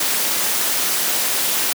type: noise with amplitude modulation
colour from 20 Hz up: white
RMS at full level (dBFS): -17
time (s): 0-1.73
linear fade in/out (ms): 5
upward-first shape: sine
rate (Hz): 291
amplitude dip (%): 55
effects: high-pass 200 Hz 12 dB/octave